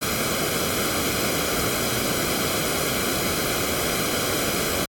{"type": "noise with comb filter", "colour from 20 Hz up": "pink", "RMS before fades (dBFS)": -24, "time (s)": [0.01, 4.86], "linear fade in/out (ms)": 20, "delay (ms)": 1.1, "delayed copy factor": -0.65, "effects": ["high-pass 60 Hz 12 dB/octave", "AAC 64 kbps"]}